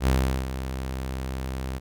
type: tone with ADSR envelope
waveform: sawtooth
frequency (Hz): 65.41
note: C2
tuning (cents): 0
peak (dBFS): -14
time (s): 0-1.8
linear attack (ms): 70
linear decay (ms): 390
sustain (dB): -11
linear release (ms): 32
effects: none